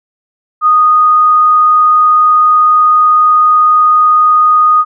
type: tone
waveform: sine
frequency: 1238 Hz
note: D#6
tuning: 9 cents flat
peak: -4 dBFS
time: 0.61-4.85 s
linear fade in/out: 50 ms
effects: none